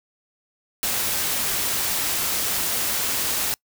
white noise, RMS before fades -24 dBFS, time 0.83-3.54 s, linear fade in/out 0 ms, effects noise-tail reverb RT60 0.1 s tail -26 dB re dry

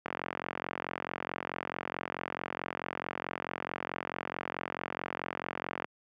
click train, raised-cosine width 0.5 ms, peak -18 dBFS, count 259, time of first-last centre 0.06-5.845 s, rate 44.6 Hz, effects high-pass 150 Hz 12 dB/octave

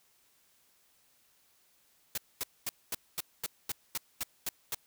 white noise bursts, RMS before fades -34 dBFS, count 11, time 2.15-4.747 s, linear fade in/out 2 ms, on 27 ms, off 230 ms, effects white hiss -68 dBFS RMS until 4.86 s

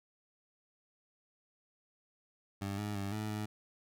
20% pulse tone with pitch steps, 99.1 / 104.3 / 99.2 / 107.2 / 106.1 Hz, G2 / G#2 / G2 / A2 / G#2, +19 / +8 / +21 / -45 / +38 cents, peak -31 dBFS, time 2.61-3.46 s, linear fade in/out 10 ms, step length 170 ms, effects none

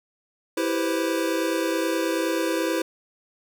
square chord, C major seventh, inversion first, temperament equal, 329.6 / 392 / 493.9 / 523.3 Hz, E4 / G4 / B4 / C5, 0 / 0 / 0 / 0 cents, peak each -26 / -31 / -31 / -30 dBFS, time 0.57-2.82 s, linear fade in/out 5 ms, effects none

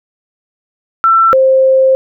sine tone pair in turn, 1340 / 527.5 Hz, E6 / C5, +28 / +14 cents, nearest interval octave + major third, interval 1614 cents, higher first, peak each -5 / -5 dBFS, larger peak neither, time 1.04-1.33 / 1.33-1.95 s, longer second, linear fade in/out 0 ms, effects none

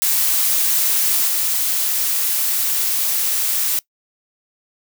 blue noise with level steps, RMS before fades -17 / -19 dBFS, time 0.02-3.79 s, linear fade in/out 0 ms, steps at 1.27 s, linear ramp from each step 10 ms, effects noise-tail reverb RT60 0.1 s tail -22 dB re dry

